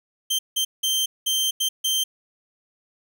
sawtooth tone bursts at uneven times, 3136 Hz, G7, in tune, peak -17 dBFS, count 6, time 0.3-0.39 / 0.56-0.65 / 0.83-1.06 / 1.26-1.51 / 1.6-1.69 / 1.84-2.04 s, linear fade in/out 10 ms, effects none

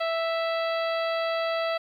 harmonic tone, 659.3 Hz, E5, in tune, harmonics 1 / 2 / 3 / 4 / 5 / 6 / 7, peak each -26 / -32 / -36 / -38 / -40 / -42 / -43 dBFS, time 0-1.78 s, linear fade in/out 10 ms, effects 10-bit

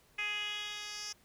10% pulse tone with band-pass filter sweep, 416.9 Hz, G#4, 7 cents sharp, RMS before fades -39 dBFS, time 0.18-1.13 s, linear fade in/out 10 ms, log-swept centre 2400 to 5300 Hz, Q 4.5, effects pink hiss -66 dBFS RMS until 1.24 s

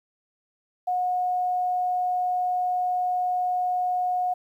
sine tone, 726 Hz, F#5, 33 cents flat, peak -22 dBFS, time 0.87-4.34 s, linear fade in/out 10 ms, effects 10-bit

